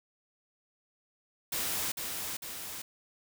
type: noise with echo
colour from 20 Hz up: white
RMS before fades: -33 dBFS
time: 1.52-1.92 s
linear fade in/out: 5 ms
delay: 450 ms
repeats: 2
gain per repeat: -4 dB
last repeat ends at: 2.82 s
effects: none